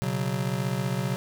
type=chord; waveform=square; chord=B suspended second; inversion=none; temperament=just; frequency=123.47 / 138.9 / 185.21 Hz; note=B2 / C#3 / F#3; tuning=0 / +4 / +2 cents; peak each=-31 dBFS; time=0.02-1.16 s; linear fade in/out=0 ms; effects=none